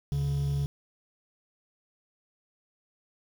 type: tone pair together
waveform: triangle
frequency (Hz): 73.42 / 141.67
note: D2 / C#3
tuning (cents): 0 / +38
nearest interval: major seventh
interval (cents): 1138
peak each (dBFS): -31 / -24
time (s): 0.12-0.66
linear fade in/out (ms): 0
effects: tanh soft clip ceiling -17 dBFS + 8-bit